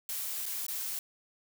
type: noise with dropouts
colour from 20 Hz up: blue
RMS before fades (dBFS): -36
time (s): 0.09-0.99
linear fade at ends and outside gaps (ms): 1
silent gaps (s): 0.457-0.462 / 0.666-0.683
effects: none